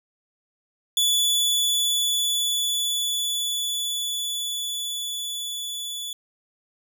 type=tone with level ramp; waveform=sawtooth; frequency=3447 Hz; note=A7; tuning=36 cents flat; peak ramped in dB=-15 to -27 dBFS; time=0.97-6.13 s; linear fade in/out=2 ms; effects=none